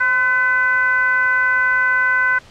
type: tone with frequency modulation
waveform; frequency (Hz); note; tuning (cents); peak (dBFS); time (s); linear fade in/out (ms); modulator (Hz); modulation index
sine; 1515; F#6; +40; -13; 0-2.39; 10; 491; 0.7
effects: pink hiss -45 dBFS RMS until 2.5 s + low-pass 6000 Hz 12 dB/octave